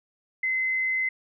sine tone, 2052 Hz, C7, 34 cents flat, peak -23 dBFS, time 0.43-1.09 s, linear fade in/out 5 ms, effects none

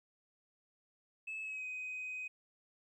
sine tone with pitch glide, 2603 to 2511 Hz, E7 to D#7, -22 to +15 cents, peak -38 dBFS, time 1.27-2.28 s, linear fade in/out 10 ms, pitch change -63 cents, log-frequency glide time 1.41-1.65 s, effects tanh soft clip ceiling -37 dBFS + 13-bit

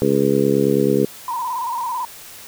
harmonic tone, 69.3 Hz, C#2, in tune, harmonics 2 / 3 / 4 / 5 / 6 / 7, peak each -24 / -21 / -21 / -22 / -18 / -22 dBFS, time 0.02-1.05 s, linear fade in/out 0 ms
sine tone with vibrato, 970 Hz, B5, 31 cents flat, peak -21 dBFS, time 1.28-2.05 s, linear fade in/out 2 ms, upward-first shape square, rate 18 Hz, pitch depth 69 cents each way
effects white hiss -39 dBFS RMS until 2.47 s

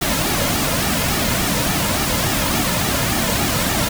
pink noise with flanger, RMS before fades -19 dBFS, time 0.01-3.89 s, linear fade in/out 10 ms, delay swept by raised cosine 1.9 to 2.66 ms, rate 3.5 Hz, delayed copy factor -0.6, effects none

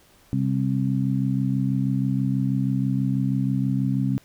harmonic tone, 66.2 Hz, C2, 21 cents sharp, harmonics 2 / 3 / 4, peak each -23 / -25 / -26 dBFS, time 0.33-4.18 s, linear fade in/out 0 ms, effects pink hiss -56 dBFS RMS until 4.24 s

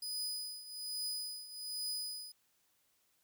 sawtooth tone with tremolo, 4978 Hz, D#8, in tune, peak -33 dBFS, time 0.02-2.32 s, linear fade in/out 5 ms, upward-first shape triangle, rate 1.2 Hz, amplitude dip 80%, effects white hiss -75 dBFS RMS until 3.23 s

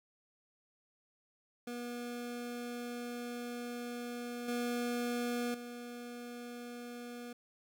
25% pulse tone with level steps, 241.1 Hz, B3, 41 cents flat, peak -36 / -30 / -40 dBFS, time 1.67-7.33 s, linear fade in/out 5 ms, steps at 4.48 / 5.54 s, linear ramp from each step 5 ms, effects none

